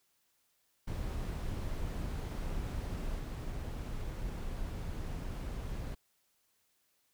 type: noise with level steps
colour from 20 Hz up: brown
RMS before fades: -37 / -39 dBFS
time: 0.87-5.95 s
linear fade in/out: 10 ms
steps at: 3.18 s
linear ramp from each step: 10 ms
effects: white hiss -75 dBFS RMS until 7.13 s